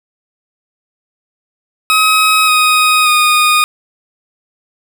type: tone with pitch steps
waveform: 20% pulse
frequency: 1271 / 1251.3 / 1232 Hz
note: D#6 / D#6 / D#6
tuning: +36 / +9 / -17 cents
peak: -3 dBFS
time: 1.9-3.64 s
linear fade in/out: 0 ms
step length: 580 ms
effects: none